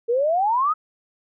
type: exponential sweep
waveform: sine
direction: up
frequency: 452.5 to 1300 Hz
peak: -17 dBFS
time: 0.08-0.74 s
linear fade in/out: 20 ms
effects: none